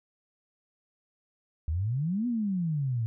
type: exponential two-way sweep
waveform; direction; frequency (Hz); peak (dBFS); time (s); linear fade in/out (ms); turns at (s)
sine; up then down; 73.3 to 249.3 to 109.2; -26; 1.68-3.06; 0; 2.27
effects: none